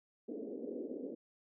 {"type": "band-pass noise", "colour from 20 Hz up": "pink", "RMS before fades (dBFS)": -43, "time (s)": [0.28, 1.15], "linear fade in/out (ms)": 10, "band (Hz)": [240, 510], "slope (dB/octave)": 48, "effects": []}